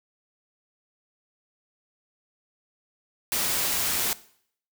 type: noise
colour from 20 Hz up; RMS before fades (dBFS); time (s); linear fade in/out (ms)
white; -26; 3.32-4.13; 0
effects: noise-tail reverb RT60 0.6 s tail -18 dB re dry